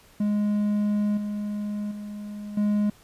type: tone with level steps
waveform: triangle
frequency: 207.7 Hz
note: G#3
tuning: in tune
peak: -19 / -25 / -31 / -18 dBFS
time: 0.2-2.9 s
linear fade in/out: 5 ms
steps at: 1.17 / 1.91 / 2.57 s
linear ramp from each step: 5 ms
effects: pink hiss -55 dBFS RMS until 3.03 s + resampled to 32000 Hz